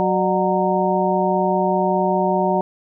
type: harmonic tone with a mistuned harmonic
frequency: 185 Hz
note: F#3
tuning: in tune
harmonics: 1 / 2 / 3 / 4 / 5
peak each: -22 / -22 / -22 / -22 / -22 dBFS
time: 0-2.61 s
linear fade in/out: 0 ms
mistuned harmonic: 3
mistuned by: +130 cents
effects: none